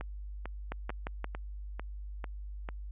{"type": "two click trains", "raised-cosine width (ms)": 0.5, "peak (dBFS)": [-24, -21], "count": [7, 4], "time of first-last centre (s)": [[0.01, 2.689], [0.72, 1.244]], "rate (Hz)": [2.24, 5.73], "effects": ["added 50 Hz sine -39 dBFS peak until 2.91 s", "resampled to 8000 Hz"]}